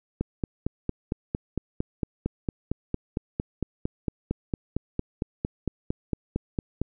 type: click train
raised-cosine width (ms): 3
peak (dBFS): -13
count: 30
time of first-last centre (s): 0.21-6.816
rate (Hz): 4.39
effects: none